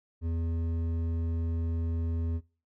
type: tone with hard clipping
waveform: sine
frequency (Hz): 82.9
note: E2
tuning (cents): +10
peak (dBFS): -30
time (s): 0.21-2.41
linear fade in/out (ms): 50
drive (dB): 9
effects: noise-tail reverb RT60 0.4 s tail -22 dB re dry